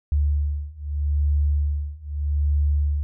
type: beating tone pair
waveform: sine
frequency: 72.6 / 73.4 Hz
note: D2 / D2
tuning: -19 / 0 cents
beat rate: 0.8 Hz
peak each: -23 / -22 dBFS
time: 0.12-3.03 s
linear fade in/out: 0 ms
effects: none